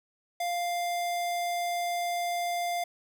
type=tone; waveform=square; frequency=698.5 Hz; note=F5; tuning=in tune; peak=-29 dBFS; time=0.4-2.84 s; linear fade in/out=5 ms; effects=none